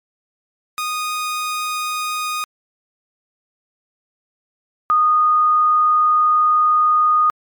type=tone pair in turn; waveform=sawtooth / sine; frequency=1238 / 1233.1 Hz; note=D#6 / D#6; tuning=-9 / -16 cents; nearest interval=unison; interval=7 cents; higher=first; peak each=-17 / -11 dBFS; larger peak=second; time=0.78-2.44 / 4.9-7.3 s; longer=second; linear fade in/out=0 ms; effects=MP3 96 kbps